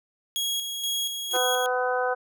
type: tone with tremolo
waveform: sawtooth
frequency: 3310 Hz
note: G#7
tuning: 6 cents flat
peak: -22 dBFS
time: 0.36-1.66 s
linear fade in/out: 0 ms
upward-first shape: square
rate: 2.1 Hz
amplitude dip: 45%
type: tone with exponential growth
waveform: sawtooth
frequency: 357.3 Hz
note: F4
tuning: 40 cents sharp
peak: -27 dBFS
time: 1.27-1.37 s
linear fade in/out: 5 ms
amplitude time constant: 21 ms
type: harmonic tone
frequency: 251.2 Hz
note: B3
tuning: 30 cents sharp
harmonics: 2 / 3 / 4 / 5 / 6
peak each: -26 / -28 / -33 / -33 / -30 dBFS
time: 1.33-2.15 s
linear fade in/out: 20 ms
effects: none